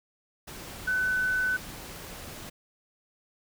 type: tone in noise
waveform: sine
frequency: 1506 Hz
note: F#6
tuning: 30 cents sharp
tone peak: -24 dBFS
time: 0.87-1.57 s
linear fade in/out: 10 ms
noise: pink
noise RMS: -42 dBFS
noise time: 0.47-2.5 s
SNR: +15 dB
effects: none